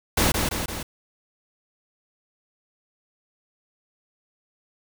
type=noise with echo; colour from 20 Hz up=pink; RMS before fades=-20 dBFS; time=0.17-0.32 s; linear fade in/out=5 ms; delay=170 ms; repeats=3; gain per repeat=-4 dB; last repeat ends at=0.83 s; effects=none